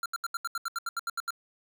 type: tone bursts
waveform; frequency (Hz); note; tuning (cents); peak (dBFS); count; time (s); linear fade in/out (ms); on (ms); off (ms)
square; 1373; F6; -30; -30; 13; 0.03-1.306; 2; 28; 76
effects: none